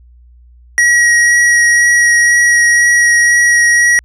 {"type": "tone with vibrato", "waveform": "square", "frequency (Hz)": 1905, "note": "A#6", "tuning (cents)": 37, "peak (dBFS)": -7, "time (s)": [0.78, 3.99], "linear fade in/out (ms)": 0, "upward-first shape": "sine", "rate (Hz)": 2, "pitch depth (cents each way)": 9, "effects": ["added 60 Hz sine -39 dBFS peak until 4.04 s", "resampled to 22050 Hz"]}